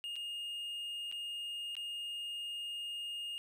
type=tone with dropouts; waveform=triangle; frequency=2840 Hz; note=F7; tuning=28 cents sharp; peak=-37 dBFS; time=0.04-3.38 s; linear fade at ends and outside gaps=0 ms; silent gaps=0.157-0.163 / 1.115-1.124 / 1.753-1.767 s; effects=none